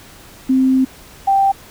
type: tone pair in turn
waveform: sine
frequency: 261.6 / 783.9 Hz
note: C4 / G5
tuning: 0 / 0 cents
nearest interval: octave + perfect fifth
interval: 1900 cents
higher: second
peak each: -10 dBFS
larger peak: neither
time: 0.49-0.85 / 1.27-1.52 s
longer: first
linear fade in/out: 10 ms
effects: pink hiss -41 dBFS RMS until 1.7 s